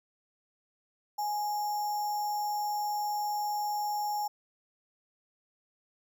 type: tone with sample-and-hold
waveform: sine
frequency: 835 Hz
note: G#5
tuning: 9 cents sharp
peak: -29 dBFS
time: 1.18-4.28 s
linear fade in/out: 10 ms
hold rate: 6300 Hz
effects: none